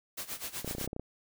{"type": "noise with tremolo", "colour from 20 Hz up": "white", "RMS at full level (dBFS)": -37, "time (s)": [0.17, 0.87], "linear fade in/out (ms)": 10, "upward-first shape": "sine", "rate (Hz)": 8, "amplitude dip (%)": 85}
{"type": "clicks", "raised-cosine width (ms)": 2, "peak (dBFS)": -24, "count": 11, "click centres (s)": [0.646, 0.677, 0.711, 0.75, 0.783, 0.813, 0.844, 0.876, 0.931, 0.964, 0.996]}
{"effects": []}